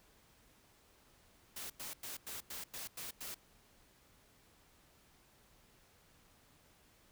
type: noise bursts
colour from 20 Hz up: white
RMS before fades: -45 dBFS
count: 8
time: 1.56-3.345 s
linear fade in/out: 5 ms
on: 140 ms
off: 95 ms
effects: pink hiss -67 dBFS RMS until 7.11 s